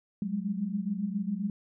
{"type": "tone cluster", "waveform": "sine", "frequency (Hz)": [184.5, 201.5, 208.8], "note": ["F#3", "G3", "G#3"], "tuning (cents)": [-5, 48, 10], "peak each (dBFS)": [-34, -35, -32], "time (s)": [0.22, 1.5], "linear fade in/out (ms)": 2, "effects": []}